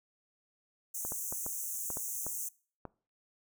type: high-pass noise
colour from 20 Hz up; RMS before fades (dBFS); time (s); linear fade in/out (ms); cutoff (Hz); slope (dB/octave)
pink; -38; 0.94-2.49; 10; 6100; 96
type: clicks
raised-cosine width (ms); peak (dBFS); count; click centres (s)
1; -27; 8; 1.05 / 1.121 / 1.325 / 1.464 / 1.903 / 1.971 / 2.266 / 2.853
effects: noise-tail reverb RT60 0.4 s tail -22 dB re dry